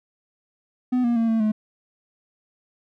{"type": "tone with pitch steps", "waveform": "triangle", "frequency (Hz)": [250.9, 237.2, 228.4, 224.5, 214.8], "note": ["B3", "A#3", "A#3", "A3", "A3"], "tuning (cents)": [28, 30, -35, 35, -41], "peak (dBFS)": -16, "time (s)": [0.92, 1.52], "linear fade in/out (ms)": 10, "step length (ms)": 120, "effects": []}